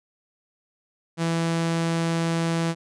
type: tone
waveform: sawtooth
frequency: 166 Hz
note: E3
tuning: 12 cents sharp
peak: -18 dBFS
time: 1.17-2.75 s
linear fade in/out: 50 ms
effects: resampled to 22050 Hz